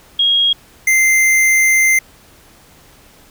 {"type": "tone pair in turn", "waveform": ["sine", "square"], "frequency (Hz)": [3276, 2084], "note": ["G#7", "C7"], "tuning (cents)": [-24, -7], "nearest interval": "minor sixth", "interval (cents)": 783, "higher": "first", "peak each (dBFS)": -10, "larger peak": "neither", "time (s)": [[0.19, 0.53], [0.87, 1.99]], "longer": "second", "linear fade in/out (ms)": 5, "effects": ["pink hiss -46 dBFS RMS until 3.3 s"]}